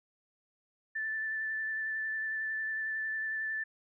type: tone with vibrato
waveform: sine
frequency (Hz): 1760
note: A6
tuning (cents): 0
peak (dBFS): -32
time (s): 0.95-3.64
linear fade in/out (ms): 10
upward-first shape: sine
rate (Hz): 11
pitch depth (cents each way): 14
effects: none